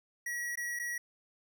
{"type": "tone with dropouts", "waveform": "square", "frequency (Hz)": 1918, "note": "A#6", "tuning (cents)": 49, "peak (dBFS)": -35, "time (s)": [0.26, 0.98], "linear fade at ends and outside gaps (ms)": 5, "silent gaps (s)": [[0.556, 0.573], [0.791, 0.796]], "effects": []}